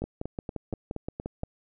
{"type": "two click trains", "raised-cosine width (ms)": 2, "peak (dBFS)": [-19, -20], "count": [9, 7], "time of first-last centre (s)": [[0.04, 1.434], [0.02, 1.435]], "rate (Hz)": [5.74, 4.24], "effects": []}